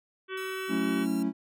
harmonic tone, 378.6 Hz, F#4, 40 cents sharp, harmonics 1 / 3 / 4 / 5 / 6 / 7 / 8 / 9, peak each -35 / -41 / -39 / -46 / -45 / -46 / -47 / -48 dBFS, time 0.28-1.07 s, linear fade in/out 50 ms
5% pulse tone with pitch glide, 1310 to 1365.6 Hz, E6 to F6, -11 to -39 cents, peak -34 dBFS, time 0.37-1.23 s, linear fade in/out 5 ms, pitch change +72 cents, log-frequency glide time 0.5-0.93 s
triangle chord, F# minor seventh, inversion none, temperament equal, 185 / 220 / 277.2 / 329.6 Hz, F#3 / A3 / C#4 / E4, 0 / 0 / 0 / 0 cents, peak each -32 / -29 / -27 / -32 dBFS, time 0.68-1.33 s, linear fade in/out 50 ms
effects none

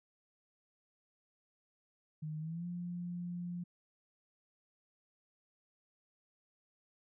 sine tone with pitch glide, 154.5 to 175.44 Hz, D#3 to F3, -12 to +8 cents, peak -38 dBFS, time 2.22-3.64 s, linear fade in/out 10 ms, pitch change +220 cents, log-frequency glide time 2.39-2.66 s, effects none

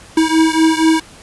square beating tone pair, 319.4 / 323.6 Hz, D#4 / E4, +45 / -32 cents, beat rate 4.2 Hz, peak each -13 / -15 dBFS, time 0.17-1 s, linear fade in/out 5 ms, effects pink hiss -40 dBFS RMS until 1.22 s + resampled to 24000 Hz

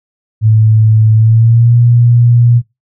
sine tone with pitch glide, 109.6 to 119.52 Hz, A2 to A#2, -6 to +44 cents, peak -4 dBFS, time 0.41-2.62 s, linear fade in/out 50 ms, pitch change +150 cents, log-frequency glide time 1.14-1.76 s, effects noise-tail reverb RT60 0.2 s tail -20 dB re dry

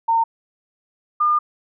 sine tone pair in turn, 913 / 1208.5 Hz, A#5 / D6, -36 / +49 cents, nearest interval perfect fourth, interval 485 cents, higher second, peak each -14 dBFS, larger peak neither, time 0.08-0.24 / 1.2-1.39 s, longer second, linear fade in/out 10 ms, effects none

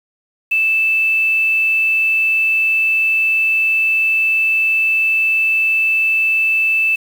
sine tone with quantisation, 2637 Hz, E7, in tune, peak -12 dBFS, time 0.51-6.96 s, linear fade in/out 10 ms, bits 6, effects none

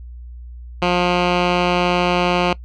10% pulse tone with low-pass filter, 177.6 Hz, F3, 29 cents sharp, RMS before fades -17 dBFS, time 0.82-2.53 s, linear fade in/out 2 ms, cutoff 3200 Hz, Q 1.6, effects noise-tail reverb RT60 0.1 s tail -21 dB re dry + added 60 Hz sine -32 dBFS peak until 2.64 s

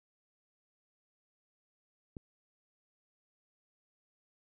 click, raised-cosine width 3 ms, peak -30 dBFS, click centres 2.168 s, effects none

